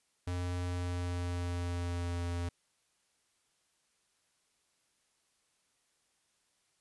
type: tone with pitch glide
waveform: square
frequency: 89.1 to 86.76 Hz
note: F2 to F2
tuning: +35 to -11 cents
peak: -34 dBFS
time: 0.27-2.49 s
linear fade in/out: 5 ms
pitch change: -46 cents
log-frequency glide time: 0.63-2.24 s
effects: white hiss -75 dBFS RMS until 6.8 s + resampled to 24000 Hz